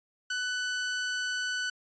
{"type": "tone", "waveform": "sawtooth", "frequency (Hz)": 1494, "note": "F#6", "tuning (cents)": 16, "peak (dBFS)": -26, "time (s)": [0.3, 1.7], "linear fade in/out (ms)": 5, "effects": ["resampled to 16000 Hz"]}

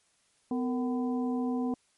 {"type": "harmonic tone with a mistuned harmonic", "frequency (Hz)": 251.5, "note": "B3", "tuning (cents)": 32, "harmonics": [1, 2, 3, 4], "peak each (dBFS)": [-28, -37, -40, -45], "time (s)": [0.51, 1.74], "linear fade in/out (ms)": 2, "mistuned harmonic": 2, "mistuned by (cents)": -150, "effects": ["white hiss -69 dBFS RMS until 1.97 s", "MP3 48 kbps"]}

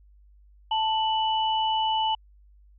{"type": "tone pair together", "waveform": "sine", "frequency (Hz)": [880, 2967], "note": ["A5", "F#7"], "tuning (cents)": [0, 4], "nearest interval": "octave + major sixth", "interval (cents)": 2104, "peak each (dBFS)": [-23, -28], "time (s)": [0.71, 2.15], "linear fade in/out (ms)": 5, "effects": ["added 50 Hz sine -52 dBFS peak until 2.78 s"]}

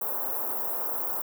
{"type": "band-stop noise", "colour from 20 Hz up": "white", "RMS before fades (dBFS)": -30, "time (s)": [0.01, 1.22], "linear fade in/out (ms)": 5, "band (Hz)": [1100, 15000], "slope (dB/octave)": 24, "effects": ["high-pass 400 Hz 12 dB/octave"]}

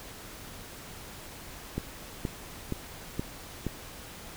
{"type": "click train", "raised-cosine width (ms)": 3, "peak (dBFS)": -17, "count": 5, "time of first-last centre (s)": [1.78, 3.667], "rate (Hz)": 2.12, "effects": ["pink hiss -45 dBFS RMS until 4.36 s"]}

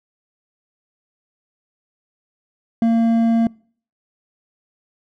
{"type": "tone with hard clipping", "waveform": "triangle", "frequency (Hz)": 229, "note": "A#3", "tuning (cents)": -31, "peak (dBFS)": -14, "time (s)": [2.82, 3.47], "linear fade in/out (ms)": 2, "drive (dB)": 9, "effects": ["noise-tail reverb RT60 0.5 s tail -25 dB re dry"]}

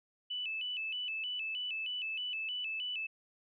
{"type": "tone with vibrato", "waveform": "sine", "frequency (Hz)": 2794, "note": "F7", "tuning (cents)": 0, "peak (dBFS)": -35, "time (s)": [0.3, 3.07], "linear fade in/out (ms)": 10, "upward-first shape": "square", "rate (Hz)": 3.2, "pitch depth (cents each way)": 110, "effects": []}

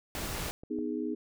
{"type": "noise", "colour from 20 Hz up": "pink", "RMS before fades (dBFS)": -36, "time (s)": [0.15, 0.51], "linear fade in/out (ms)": 0}
{"type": "click train", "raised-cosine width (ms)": 2, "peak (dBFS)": -33, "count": 4, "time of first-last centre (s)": [0.33, 0.787], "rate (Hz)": 6.56}
{"type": "chord", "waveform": "sine", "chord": "G# minor", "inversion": "first", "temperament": "just", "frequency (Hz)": [249.2, 311.5, 415.3], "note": ["B3", "D#4", "G#4"], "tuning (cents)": [16, 2, 0], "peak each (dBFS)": [-35, -34, -37], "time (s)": [0.7, 1.15], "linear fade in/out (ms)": 10}
{"effects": []}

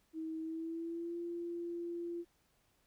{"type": "tone with pitch glide", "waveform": "sine", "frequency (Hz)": [320.1, 343.1], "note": ["D#4", "F4"], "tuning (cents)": [49, -31], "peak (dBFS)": -38, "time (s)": [0.13, 2.25], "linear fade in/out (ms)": 50, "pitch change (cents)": 120, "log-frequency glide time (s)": [0.41, 1.17], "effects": ["pink hiss -74 dBFS RMS until 2.86 s"]}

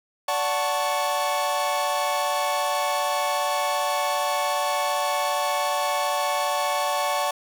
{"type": "chord", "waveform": "45% pulse", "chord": "D major seventh", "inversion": "none", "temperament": "equal with one note detuned", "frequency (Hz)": [580.9, 740, 880, 1108.7], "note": ["D5", "F#5", "A5", "C#6"], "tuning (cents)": [-19, 0, 0, 0], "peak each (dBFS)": -28, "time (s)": [0.28, 7.31], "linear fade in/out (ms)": 5, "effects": []}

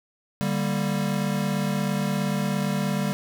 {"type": "chord", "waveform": "square", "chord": "G minor", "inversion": "second", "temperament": "equal", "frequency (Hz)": [146.83, 196, 233.1], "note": ["D3", "G3", "Bb3"], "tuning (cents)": [0, 0, 0], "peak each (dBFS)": [-29, -26, -32], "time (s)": [0.41, 3.13], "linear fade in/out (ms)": 0, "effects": ["10-bit"]}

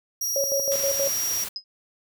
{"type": "tone", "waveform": "sawtooth", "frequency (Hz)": 5690, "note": "F8", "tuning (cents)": 31, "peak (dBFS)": -22, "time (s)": [0.21, 1.44], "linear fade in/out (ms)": 5}
{"type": "tone with tremolo", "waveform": "sine", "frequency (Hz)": 554.4, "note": "C#5", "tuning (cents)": 0, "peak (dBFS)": -22, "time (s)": [0.36, 1.09], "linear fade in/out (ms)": 2, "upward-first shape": "square", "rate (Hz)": 6.3, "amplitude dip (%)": 75}
{"type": "noise", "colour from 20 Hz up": "white", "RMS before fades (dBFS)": -33, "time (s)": [0.71, 1.49], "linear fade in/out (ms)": 10}
{"type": "tone with exponential decay", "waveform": "sine", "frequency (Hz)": 5050, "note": "D#8", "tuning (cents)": 25, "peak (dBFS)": -24, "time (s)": [1.56, 1.64], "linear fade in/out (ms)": 1, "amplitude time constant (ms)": 17}
{"effects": []}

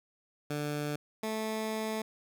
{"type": "tone pair in turn", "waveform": "15% pulse", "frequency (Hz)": [147.7, 218.8], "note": ["D3", "A3"], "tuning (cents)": [10, -9], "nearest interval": "perfect fifth", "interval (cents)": 681, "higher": "second", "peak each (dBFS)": -26, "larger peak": "neither", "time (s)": [[0.5, 0.96], [1.23, 2.02]], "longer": "second", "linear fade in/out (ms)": 5, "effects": []}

